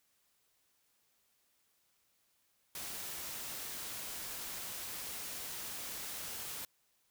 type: noise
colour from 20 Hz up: white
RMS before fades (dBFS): -43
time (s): 2.75-6.65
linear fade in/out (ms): 2
effects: white hiss -75 dBFS RMS until 7.1 s